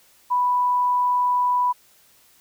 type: tone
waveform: sine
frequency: 987.8 Hz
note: B5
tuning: in tune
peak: -17 dBFS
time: 0.3-1.73 s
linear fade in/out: 20 ms
effects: white hiss -56 dBFS RMS until 2.4 s